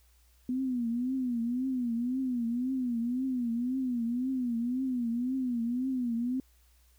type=tone with vibrato; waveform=sine; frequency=246.9 Hz; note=B3; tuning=in tune; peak=-28 dBFS; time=0.49-6.4 s; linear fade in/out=2 ms; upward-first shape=triangle; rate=1.9 Hz; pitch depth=140 cents each way; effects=added 60 Hz sine -61 dBFS peak until 6.98 s + white hiss -68 dBFS RMS until 6.98 s